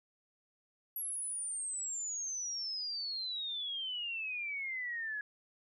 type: exponential sweep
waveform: sine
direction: down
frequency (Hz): 11510 to 1670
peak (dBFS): -36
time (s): 0.96-5.21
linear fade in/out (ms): 2
effects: none